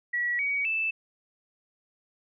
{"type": "tone with pitch steps", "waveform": "sine", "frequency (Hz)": [1931, 2257, 2638], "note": ["B6", "C#7", "E7"], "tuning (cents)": [-39, 31, 1], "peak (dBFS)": -25, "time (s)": [0.13, 0.91], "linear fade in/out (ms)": 10, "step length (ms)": 260, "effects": []}